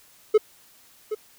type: tone with echo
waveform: triangle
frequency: 429 Hz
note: A4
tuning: 44 cents flat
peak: -10 dBFS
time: 0.34-0.38 s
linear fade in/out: 10 ms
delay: 770 ms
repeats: 1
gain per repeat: -12 dB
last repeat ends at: 1.15 s
effects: white hiss -55 dBFS RMS until 1.38 s